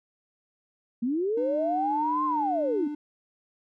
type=linear two-way sweep; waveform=sine; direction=up then down; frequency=223.1 to 1071 to 267.2 Hz; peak=-24 dBFS; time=1.02-2.88 s; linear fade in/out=10 ms; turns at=2.25 s
type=tone with pitch glide; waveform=triangle; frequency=304.1 to 298 Hz; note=D#4 to D4; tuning=-40 to +25 cents; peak=-29 dBFS; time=1.37-2.95 s; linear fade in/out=5 ms; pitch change=-35 cents; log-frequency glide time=1.55-2.65 s
effects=none